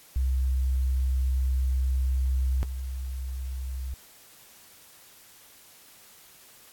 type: tone pair in turn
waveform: sine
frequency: 64.9 / 64.9 Hz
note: C2 / C2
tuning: -13 / -13 cents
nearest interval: unison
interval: 0 cents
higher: neither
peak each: -22 / -30 dBFS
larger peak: first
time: 0.16-2.63 / 2.63-3.94 s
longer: first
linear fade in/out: 0 ms
effects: white hiss -53 dBFS RMS until 6.72 s + AAC 64 kbps